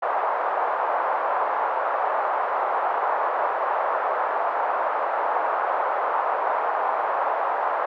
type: band-pass noise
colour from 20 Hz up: white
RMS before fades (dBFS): -24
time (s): 0.02-7.86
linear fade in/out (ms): 10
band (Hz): 590 to 1100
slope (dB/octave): 24
effects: none